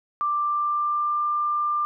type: tone with pitch glide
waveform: sine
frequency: 1180 to 1191.6 Hz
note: D6 to D6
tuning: +8 to +25 cents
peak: -21 dBFS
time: 0.21-1.85 s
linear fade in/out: 0 ms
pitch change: +17 cents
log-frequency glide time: 0.37-1.23 s
effects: none